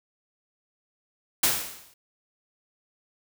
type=noise with exponential decay; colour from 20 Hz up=white; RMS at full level=-19 dBFS; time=1.43-1.94 s; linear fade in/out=5 ms; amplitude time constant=110 ms; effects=none